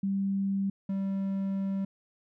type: tone pair in turn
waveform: sine / triangle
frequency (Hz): 196 / 194.65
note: G3 / G3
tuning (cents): 0 / -12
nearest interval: unison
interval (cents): 12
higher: first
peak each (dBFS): -26 / -26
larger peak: neither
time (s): 0.03-0.7 / 0.89-1.85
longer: second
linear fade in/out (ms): 5
effects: none